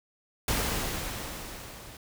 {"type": "noise with level ramp", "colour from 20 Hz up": "pink", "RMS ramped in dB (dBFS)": [-27, -47], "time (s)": [0.48, 1.97], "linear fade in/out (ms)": 2, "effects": []}